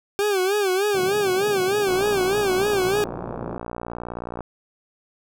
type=tone with vibrato; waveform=40% pulse; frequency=392 Hz; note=G4; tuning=in tune; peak=-18 dBFS; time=0.19-3.04 s; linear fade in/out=0 ms; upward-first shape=sine; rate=3.3 Hz; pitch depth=120 cents each way
type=band-pass noise; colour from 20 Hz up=pink; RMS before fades=-35 dBFS; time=0.94-3.58 s; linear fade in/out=5 ms; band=120 to 730 Hz; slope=24 dB/octave
type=click train; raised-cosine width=1 ms; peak=-17 dBFS; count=150; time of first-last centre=1.89-4.407 s; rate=59.2 Hz
effects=none

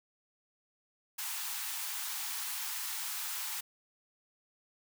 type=high-pass noise; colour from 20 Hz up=white; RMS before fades=-38 dBFS; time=1.18-3.61 s; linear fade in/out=10 ms; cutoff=770 Hz; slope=96 dB/octave; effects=none

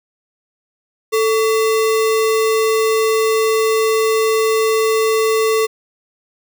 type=tone with sample-and-hold; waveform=sine; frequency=441.2 Hz; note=A4; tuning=5 cents sharp; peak=-12 dBFS; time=1.12-5.67 s; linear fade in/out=20 ms; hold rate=1575 Hz; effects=none

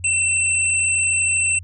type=tone pair together; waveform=sine; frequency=2694 / 8073 Hz; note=E7 / B8; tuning=+37 / +37 cents; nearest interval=octave + perfect fifth; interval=1900 cents; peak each=-19 dBFS; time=0.04-1.59 s; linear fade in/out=5 ms; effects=added 89 Hz sine -34 dBFS peak until 1.63 s

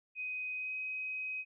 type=tone with pitch glide; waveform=sine; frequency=2508 to 2525 Hz; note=D#7 to D#7; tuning=+13 to +25 cents; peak=-36 dBFS; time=0.15-1.45 s; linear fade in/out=50 ms; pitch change=+12 cents; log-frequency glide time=0.55-0.74 s; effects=none

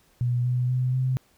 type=tone with pitch steps; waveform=sine; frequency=122.2 / 124.55 / 126.95 / 129.39 Hz; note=B2 / B2 / B2 / C3; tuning=-18 / +15 / +48 / -19 cents; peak=-21 dBFS; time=0.21-1.17 s; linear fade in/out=0 ms; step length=240 ms; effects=pink hiss -62 dBFS RMS until 1.37 s

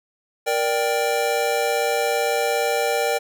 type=chord; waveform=square; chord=G minor; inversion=first; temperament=just; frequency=470.4 / 588 / 784 Hz; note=Bb4 / D5 / G5; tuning=+16 / +2 / 0 cents; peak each=-24 / -25 / -25 dBFS; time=0.46-3.19 s; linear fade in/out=20 ms; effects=none

